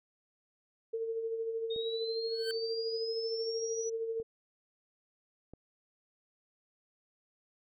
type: tone with tremolo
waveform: sine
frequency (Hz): 452.7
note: A4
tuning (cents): +49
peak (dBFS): -31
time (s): 0.93-4.23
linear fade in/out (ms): 10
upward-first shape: sine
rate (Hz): 13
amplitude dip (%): 45
type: linear sweep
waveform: sine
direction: up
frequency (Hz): 3687 to 5920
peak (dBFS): -39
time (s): 1.7-3.9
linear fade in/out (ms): 10
type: clicks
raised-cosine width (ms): 2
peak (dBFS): -35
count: 3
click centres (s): 1.762 / 4.2 / 5.536
type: tone with exponential growth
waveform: 25% pulse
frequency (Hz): 1549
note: G6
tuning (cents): -21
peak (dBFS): -32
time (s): 2.28-2.51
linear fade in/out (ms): 1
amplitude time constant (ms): 48
effects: none